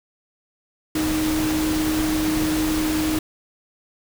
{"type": "tone in noise", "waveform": "sine", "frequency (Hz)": 311.1, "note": "D#4", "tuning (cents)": 0, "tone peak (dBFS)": -20, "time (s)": [0.95, 3.19], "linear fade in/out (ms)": 5, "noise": "pink", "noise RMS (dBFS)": -27, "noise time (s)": [0.95, 3.19], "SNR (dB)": 4, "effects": []}